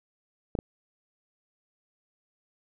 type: clicks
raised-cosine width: 2 ms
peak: -16 dBFS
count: 2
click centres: 0.552 / 0.589 s
effects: none